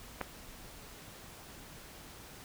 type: clicks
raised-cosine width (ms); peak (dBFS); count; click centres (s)
0.5; -29 / -19; 2; 0.209 / 0.213
effects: pink hiss -51 dBFS RMS until 2.44 s